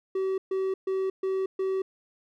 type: tone bursts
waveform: triangle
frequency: 381.6 Hz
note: G4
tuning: 47 cents flat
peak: -23 dBFS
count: 5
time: 0.15-1.82 s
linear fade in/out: 5 ms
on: 230 ms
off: 130 ms
effects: none